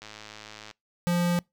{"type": "click train", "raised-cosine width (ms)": 0.2, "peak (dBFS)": -25, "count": 75, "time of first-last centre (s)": [0.02, 0.712], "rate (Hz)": 107}
{"type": "tone", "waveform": "square", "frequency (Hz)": 174.61, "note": "F3", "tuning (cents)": 0, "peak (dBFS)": -23, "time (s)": [1.07, 1.39], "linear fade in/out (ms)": 0}
{"effects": ["noise-tail reverb RT60 0.2 s tail -26 dB re dry"]}